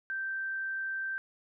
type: tone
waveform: sine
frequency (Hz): 1563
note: G6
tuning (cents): -6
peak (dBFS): -32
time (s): 0.1-1.18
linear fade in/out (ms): 0
effects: none